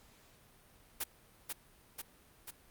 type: noise with echo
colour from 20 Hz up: white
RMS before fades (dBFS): -36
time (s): 1-1.04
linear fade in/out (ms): 10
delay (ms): 490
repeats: 3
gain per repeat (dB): -3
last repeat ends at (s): 2.51
effects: pink hiss -63 dBFS RMS until 2.7 s + Opus 48 kbps